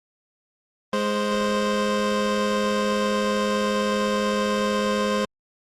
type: tone pair together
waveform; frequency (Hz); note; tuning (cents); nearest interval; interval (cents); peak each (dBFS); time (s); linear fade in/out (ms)
25% pulse; 207.7 / 523.3; G#3 / C5; 0 / 0; octave + major third; 1600; -20; 0.93-5.25; 2
effects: low-pass 7000 Hz 12 dB/octave + Opus 32 kbps